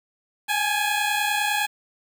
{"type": "tone pair together", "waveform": "15% pulse", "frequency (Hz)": [818.1, 848], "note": ["G#5", "G#5"], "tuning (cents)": [-26, 36], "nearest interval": "minor second", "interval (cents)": 62, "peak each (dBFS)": -18, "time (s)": [0.48, 1.67], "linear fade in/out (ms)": 20, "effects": ["8-bit"]}